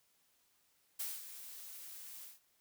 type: noise with ADSR envelope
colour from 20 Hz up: blue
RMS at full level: -39 dBFS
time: 0.99-2.4 s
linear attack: 11 ms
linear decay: 210 ms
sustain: -11 dB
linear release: 170 ms
effects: white hiss -74 dBFS RMS until 2.6 s